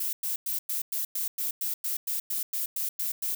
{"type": "noise bursts", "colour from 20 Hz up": "violet", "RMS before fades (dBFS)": -30, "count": 15, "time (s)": [0, 3.35], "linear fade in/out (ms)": 5, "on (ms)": 130, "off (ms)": 100, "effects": []}